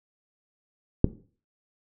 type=click; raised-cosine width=3 ms; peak=-3 dBFS; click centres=1.044 s; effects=noise-tail reverb RT60 0.4 s tail -17 dB re dry